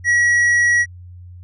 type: tone with tanh clipping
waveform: sine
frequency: 1918 Hz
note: A#6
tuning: 49 cents sharp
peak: -13 dBFS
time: 0.04-0.86 s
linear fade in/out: 50 ms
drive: 7 dB
effects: added 89 Hz sine -35 dBFS peak until 1.43 s + resampled to 24000 Hz